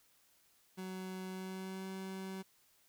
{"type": "tone with pitch glide", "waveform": "30% pulse", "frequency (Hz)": [186.8, 190.39], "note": ["F#3", "F#3"], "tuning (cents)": [17, 50], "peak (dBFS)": -39, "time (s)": [0.77, 2.43], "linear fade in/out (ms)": 20, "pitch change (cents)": 33, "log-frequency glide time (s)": [1.29, 1.89], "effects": ["white hiss -70 dBFS RMS until 2.88 s"]}